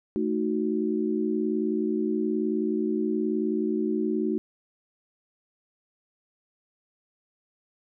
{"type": "chord", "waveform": "sine", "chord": "D# diminished", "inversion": "second", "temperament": "equal", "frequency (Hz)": [220, 311.1, 370], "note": ["A3", "D#4", "F#4"], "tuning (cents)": [0, 0, 0], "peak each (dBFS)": -28, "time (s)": [0.16, 4.38], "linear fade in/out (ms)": 0, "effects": []}